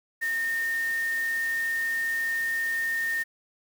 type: tone in noise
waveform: sine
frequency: 1830 Hz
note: A#6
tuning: 32 cents flat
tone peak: -25 dBFS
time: 0.21-3.24 s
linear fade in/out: 20 ms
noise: white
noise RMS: -42 dBFS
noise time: 0.21-3.24 s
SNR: +14 dB
effects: none